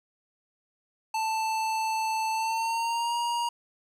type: tone with pitch glide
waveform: square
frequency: 883 to 946.4 Hz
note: A5 to A#5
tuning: +6 to +26 cents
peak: -27 dBFS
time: 1.14-3.49 s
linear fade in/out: 5 ms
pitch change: +120 cents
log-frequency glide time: 2.32-3.16 s
effects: low-pass 10000 Hz 12 dB/octave + 9-bit